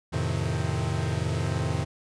45% pulse chord, F dominant seventh, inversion none, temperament equal with one note detuned, 87.31 / 110 / 130.81 / 157.19 Hz, F2 / A2 / C3 / Eb3, 0 / 0 / 0 / +18 cents, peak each -31 dBFS, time 0.12-1.85 s, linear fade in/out 20 ms, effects resampled to 22050 Hz

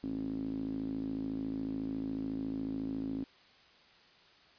sawtooth tone with band-pass filter, 54 Hz, A1, 32 cents flat, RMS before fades -37 dBFS, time 0.03-3.24 s, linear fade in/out 0 ms, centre 270 Hz, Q 7.5, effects white hiss -61 dBFS RMS until 4.58 s + resampled to 11025 Hz

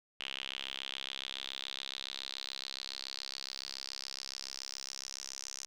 sawtooth tone with band-pass filter sweep, 67.1 Hz, C2, 44 cents sharp, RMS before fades -43 dBFS, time 0.2-5.66 s, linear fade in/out 0 ms, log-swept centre 3000 to 6000 Hz, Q 5.3, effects none

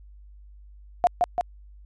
sine tone with echo, 710 Hz, F5, 28 cents sharp, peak -14 dBFS, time 1.04-1.07 s, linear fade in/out 0 ms, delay 170 ms, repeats 2, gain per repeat -3 dB, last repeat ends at 1.41 s, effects added 50 Hz sine -45 dBFS peak until 1.85 s + resampled to 22050 Hz

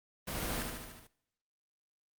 pink noise with echo, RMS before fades -38 dBFS, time 0.27-0.63 s, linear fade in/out 10 ms, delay 74 ms, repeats 6, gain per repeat -3 dB, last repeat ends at 1.074 s, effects noise-tail reverb RT60 0.8 s tail -22 dB re dry + Opus 32 kbps

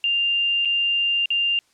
sine tone with dropouts, 2794 Hz, F7, in tune, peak -18 dBFS, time 0.04-1.59 s, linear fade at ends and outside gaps 1 ms, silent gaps 0.65-0.655 / 1.258-1.304 s, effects white hiss -62 dBFS RMS until 1.73 s + low-pass 8000 Hz 12 dB/octave

